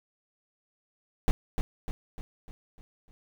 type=noise with echo; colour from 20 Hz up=brown; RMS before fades=-20 dBFS; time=1.28-1.31 s; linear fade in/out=0 ms; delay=300 ms; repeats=6; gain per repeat=-6 dB; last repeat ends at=3.11 s; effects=none